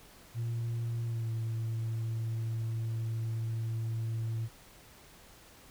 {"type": "tone with pitch glide", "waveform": "sine", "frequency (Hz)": [116.54, 113.03], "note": ["A#2", "A2"], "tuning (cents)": [0, 47], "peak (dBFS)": -29, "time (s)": [0.34, 4.49], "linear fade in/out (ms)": 50, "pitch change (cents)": -53, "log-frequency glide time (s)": [1.05, 1.3], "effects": ["tanh soft clip ceiling -30 dBFS", "pink hiss -56 dBFS RMS until 5.7 s"]}